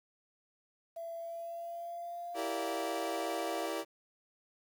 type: tone with pitch glide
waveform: sine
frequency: 669 to 704.3 Hz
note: E5 to F5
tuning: +25 to +14 cents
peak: -39 dBFS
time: 0.96-3.67 s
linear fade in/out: 10 ms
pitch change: +89 cents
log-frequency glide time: 1.15-2.63 s
type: chord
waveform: 30% pulse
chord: E half-diminished seventh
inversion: none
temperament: equal with one note detuned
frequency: 329.6 / 392 / 466.2 / 579.9 Hz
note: E4 / G4 / Bb4 / D5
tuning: 0 / 0 / 0 / -22 cents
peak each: -37 / -39 / -39 / -37 dBFS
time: 2.34-3.85 s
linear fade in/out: 50 ms
effects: 10-bit

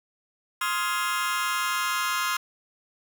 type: chord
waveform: sawtooth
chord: F minor seventh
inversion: second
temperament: just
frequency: 1047.7 / 1257.2 / 1396.9 / 1676.3 Hz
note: C6 / Eb6 / F6 / Ab6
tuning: +2 / +18 / 0 / +16 cents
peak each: -25 / -27 / -26 / -30 dBFS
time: 0.61-2.37 s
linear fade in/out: 5 ms
effects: none

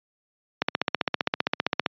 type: click train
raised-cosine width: 0.3 ms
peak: -5 dBFS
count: 20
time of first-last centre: 0.62-1.862 s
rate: 15.3 Hz
effects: high-pass 150 Hz 12 dB/octave + resampled to 11025 Hz

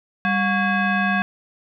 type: tone with frequency modulation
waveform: sine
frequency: 721 Hz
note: F#5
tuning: 45 cents flat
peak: -17 dBFS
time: 0.25-1.22 s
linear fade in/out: 0 ms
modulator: 918 Hz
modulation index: 1.7
effects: none

